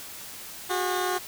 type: tone pair together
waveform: 15% pulse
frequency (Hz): 362.7 / 402.6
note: F#4 / G4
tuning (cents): -34 / +46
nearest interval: major second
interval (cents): 180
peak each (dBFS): -20 / -25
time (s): 0.69-1.19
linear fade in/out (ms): 20
effects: white hiss -41 dBFS RMS until 1.27 s